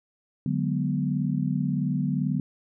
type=chord; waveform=sine; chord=G# half-diminished seventh; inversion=second; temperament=equal; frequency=146.83 / 185 / 207.7 / 246.9 Hz; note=D3 / F#3 / G#3 / B3; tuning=0 / 0 / 0 / 0 cents; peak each=-27 / -28 / -33 / -29 dBFS; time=0.46-2.4 s; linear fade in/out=2 ms; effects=none